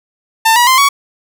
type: tone with pitch steps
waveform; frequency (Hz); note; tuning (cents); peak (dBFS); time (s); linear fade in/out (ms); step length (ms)
sawtooth; 896 / 965.9 / 1041.2 / 1122.4; A5 / B5 / C6 / C#6; +31 / -39 / -9 / +21; -3; 0.45-0.89; 10; 110
effects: none